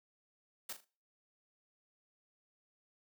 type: noise with echo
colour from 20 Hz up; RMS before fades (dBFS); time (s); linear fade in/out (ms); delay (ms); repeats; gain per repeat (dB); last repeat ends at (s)
white; -42; 0.69-0.73; 5; 39; 3; -10; 0.847
effects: noise-tail reverb RT60 0.4 s tail -23 dB re dry + high-pass 200 Hz 12 dB/octave